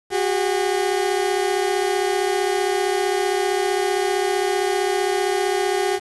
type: tone pair together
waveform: 30% pulse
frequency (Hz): 368 / 403.4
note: F#4 / G4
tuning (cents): -9 / +50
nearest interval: major second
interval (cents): 159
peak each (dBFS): -19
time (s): 0.1-6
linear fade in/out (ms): 50
effects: resampled to 24000 Hz + 7-bit